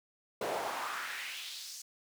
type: noise with high-pass filter sweep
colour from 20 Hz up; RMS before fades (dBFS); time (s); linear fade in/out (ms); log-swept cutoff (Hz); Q
brown; -39; 0.41-1.82; 5; 480 to 6400; 2.3
effects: none